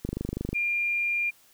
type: click train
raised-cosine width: 3 ms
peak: -17 dBFS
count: 13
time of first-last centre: 0.05-0.53 s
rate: 25 Hz
type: tone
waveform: sine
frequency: 2400 Hz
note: D7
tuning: 37 cents sharp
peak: -24 dBFS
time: 0.54-1.31 s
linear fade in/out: 20 ms
effects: white hiss -59 dBFS RMS until 1.53 s